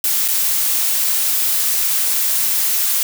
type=noise with dropouts; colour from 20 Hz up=blue; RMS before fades=-17 dBFS; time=0.04-3.03 s; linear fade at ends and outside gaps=1 ms; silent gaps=0.279-0.285 s; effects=none